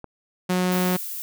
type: click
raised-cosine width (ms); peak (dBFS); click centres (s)
1; -23; 0.043
type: tone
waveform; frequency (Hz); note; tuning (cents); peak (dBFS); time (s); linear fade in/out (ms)
sawtooth; 182.1; F#3; -27; -16; 0.49-0.97; 10
type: noise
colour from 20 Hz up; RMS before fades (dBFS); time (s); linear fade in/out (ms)
violet; -32; 0.72-1.22; 0
effects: none